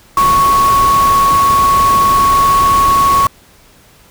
sine tone in noise, 1108.7 Hz, C#6, in tune, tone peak -7 dBFS, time 0.17-3.27 s, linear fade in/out 2 ms, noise pink, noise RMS -20 dBFS, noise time 0.17-3.27 s, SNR +10 dB, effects pink hiss -45 dBFS RMS until 4.1 s

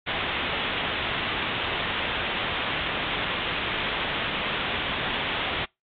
white low-pass noise, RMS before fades -28 dBFS, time 0.06-5.66 s, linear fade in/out 20 ms, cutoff 3600 Hz, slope 96 dB/octave, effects noise-tail reverb RT60 0.2 s tail -25 dB re dry + MP3 48 kbps

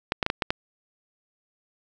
clicks, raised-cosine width 0.3 ms, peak -7 dBFS, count 6, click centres 0.121 / 0.228 / 0.264 / 0.301 / 0.422 / 0.505 s, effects none

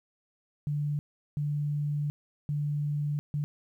sine tone bursts at uneven times, 146.83 Hz, D3, in tune, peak -27 dBFS, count 4, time 0.67-0.99 / 1.37-2.1 / 2.49-3.19 / 3.34-3.44 s, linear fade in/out 0 ms, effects 11-bit

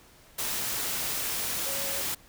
sine tone in noise, 551 Hz, C#5, 11 cents flat, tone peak -39 dBFS, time 1.66-2.02 s, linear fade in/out 10 ms, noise white, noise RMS -31 dBFS, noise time 0.38-2.15 s, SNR -11 dB, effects pink hiss -56 dBFS RMS until 2.28 s

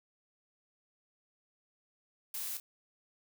blue noise with echo, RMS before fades -39 dBFS, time 2.34-2.57 s, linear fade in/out 2 ms, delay 30 ms, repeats 1, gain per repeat -9 dB, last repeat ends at 2.6 s, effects none

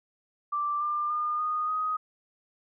sine tone with pitch steps, 1174.7 / 1193.9 / 1213.3 / 1233.1 / 1253.2 Hz, D6 / D6 / D#6 / D#6 / D#6, 0 / +28 / -44 / -16 / +12 cents, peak -26 dBFS, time 0.52-1.97 s, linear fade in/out 10 ms, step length 290 ms, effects none

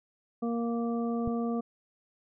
harmonic tone, 233.5 Hz, A#3, 3 cents sharp, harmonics 1 / 2 / 3 / 5, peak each -29 / -35 / -39 / -43 dBFS, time 0.42-1.61 s, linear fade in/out 10 ms
click, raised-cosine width 5 ms, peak -22 dBFS, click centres 1.276 s
effects none

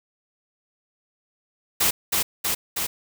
white noise with echo, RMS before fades -20 dBFS, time 1.8-1.91 s, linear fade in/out 10 ms, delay 320 ms, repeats 3, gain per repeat -2 dB, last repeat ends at 2.87 s, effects none

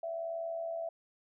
sine tone with amplitude modulation, 664 Hz, E5, 12 cents sharp, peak -32 dBFS, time 0.03-0.89 s, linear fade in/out 5 ms, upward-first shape sine, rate 80.8 Hz, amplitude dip 55%, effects none

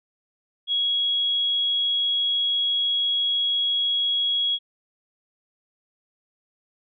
sine tone, 3322 Hz, G#7, in tune, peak -20 dBFS, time 0.67-4.59 s, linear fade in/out 50 ms, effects none

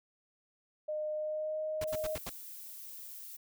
sine tone with pitch glide, 611 to 621.3 Hz, D#5 to D#5, -32 to -3 cents, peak -33 dBFS, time 0.88-2.16 s, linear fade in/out 10 ms, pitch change +29 cents, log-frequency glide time 1.13-1.6 s
pink noise bursts, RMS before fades -40 dBFS, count 5, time 1.81-2.296 s, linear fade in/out 5 ms, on 34 ms, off 79 ms
violet noise, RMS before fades -47 dBFS, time 1.87-3.37 s, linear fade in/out 10 ms
effects none

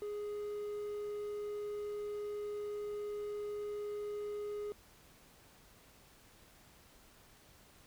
triangle tone, 415.3 Hz, G#4, in tune, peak -36 dBFS, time 0.02-4.72 s, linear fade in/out 0 ms, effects pink hiss -62 dBFS RMS until 7.86 s

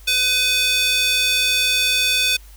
square tone with high-pass filter, 502 Hz, B4, 28 cents sharp, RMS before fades -18 dBFS, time 0.07-2.37 s, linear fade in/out 10 ms, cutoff 3000 Hz, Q 2.6, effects added 50 Hz sine -40 dBFS peak until 2.56 s + white hiss -50 dBFS RMS until 2.56 s

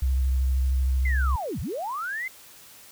sine tone with vibrato, 65.3 Hz, C2, 3 cents flat, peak -20 dBFS, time 0.02-1.36 s, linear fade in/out 5 ms, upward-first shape triangle, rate 13 Hz, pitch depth 43 cents each way
sine linear two-way sweep, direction down then up, 2118 to 51.91 to 2118 Hz, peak -28 dBFS, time 1.05-2.28 s, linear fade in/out 5 ms, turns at 1.6 s
effects white hiss -49 dBFS RMS until 2.91 s

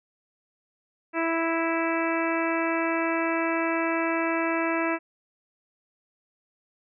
harmonic tone, 329.6 Hz, E4, in tune, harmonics 1 / 2 / 3 / 4 / 5 / 6 / 7 / 8, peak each -27 / -30 / -32 / -33 / -34 / -35 / -35 / -36 dBFS, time 1.13-4.99 s, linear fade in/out 50 ms, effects none

